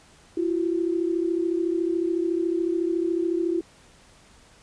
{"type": "tone pair together", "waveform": "sine", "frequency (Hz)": [336.1, 370], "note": ["E4", "F#4"], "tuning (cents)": [34, 0], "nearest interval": "major second", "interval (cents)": 166, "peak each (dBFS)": [-23, -27], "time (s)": [0.37, 3.61], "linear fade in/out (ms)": 5, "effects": ["pink hiss -54 dBFS RMS until 4.62 s", "resampled to 22050 Hz"]}